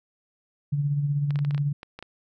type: tone with tremolo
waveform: sine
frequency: 144 Hz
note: D3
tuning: 34 cents flat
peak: -20 dBFS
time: 0.72-1.73 s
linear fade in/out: 10 ms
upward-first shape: sine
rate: 16 Hz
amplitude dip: 45%
type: clicks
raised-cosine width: 0.3 ms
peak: -23 dBFS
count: 10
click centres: 1.307 / 1.358 / 1.39 / 1.449 / 1.509 / 1.547 / 1.579 / 1.831 / 1.99 / 2.026 s
effects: none